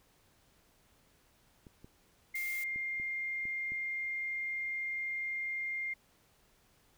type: clicks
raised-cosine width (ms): 3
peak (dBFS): -39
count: 6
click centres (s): 1.668 / 1.845 / 2.76 / 2.999 / 3.454 / 3.72
type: tone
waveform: sine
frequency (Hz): 2112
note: C7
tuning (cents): +16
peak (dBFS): -34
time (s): 2.34-5.94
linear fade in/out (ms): 10
type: noise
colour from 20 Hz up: blue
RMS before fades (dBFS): -46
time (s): 2.35-2.64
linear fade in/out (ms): 5
effects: pink hiss -68 dBFS RMS until 6.97 s